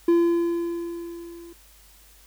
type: tone with level ramp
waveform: triangle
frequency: 340.8 Hz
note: F4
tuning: 42 cents flat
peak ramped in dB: -12 to -39 dBFS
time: 0.08-1.53 s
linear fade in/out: 5 ms
effects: added 50 Hz sine -54 dBFS peak until 2.26 s + white hiss -54 dBFS RMS until 2.26 s